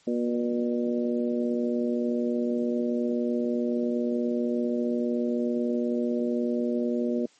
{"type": "harmonic tone", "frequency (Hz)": 120, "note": "B2", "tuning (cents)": -49, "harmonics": [2, 3, 4, 5], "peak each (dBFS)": [-26, -30, -32, -34], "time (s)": [0.07, 7.26], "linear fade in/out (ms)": 5, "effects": ["white hiss -60 dBFS RMS until 7.39 s", "MP3 32 kbps"]}